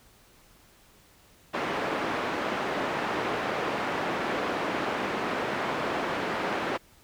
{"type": "band-pass noise", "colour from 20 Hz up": "pink", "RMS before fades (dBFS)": -30, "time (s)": [1.53, 6.78], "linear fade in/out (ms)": 20, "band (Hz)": [290, 2000], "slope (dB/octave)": 12, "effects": ["pink hiss -58 dBFS RMS until 7.03 s"]}